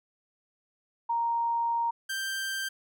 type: tone pair in turn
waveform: sine / sawtooth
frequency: 932.3 / 1572.3 Hz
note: A#5 / G6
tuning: 0 / +5 cents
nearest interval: major sixth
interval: 905 cents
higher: second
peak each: -25 / -27 dBFS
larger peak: first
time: 1.09-1.91 / 2.09-2.69 s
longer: first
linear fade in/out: 10 ms
effects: none